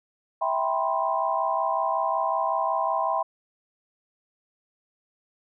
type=chord; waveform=sine; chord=C major seventh; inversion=first; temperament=just; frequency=654.1 / 784.9 / 981.1 / 1046.5 Hz; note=E5 / G5 / B5 / C6; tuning=-14 / +2 / -12 / 0 cents; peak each=-28 dBFS; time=0.41-3.23 s; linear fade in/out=10 ms; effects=none